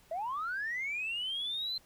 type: linear sweep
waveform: sine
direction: up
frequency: 622.3 to 4133 Hz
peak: -32 dBFS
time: 0.11-1.78 s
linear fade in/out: 5 ms
effects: tanh soft clip ceiling -29 dBFS + pink hiss -63 dBFS RMS until 1.85 s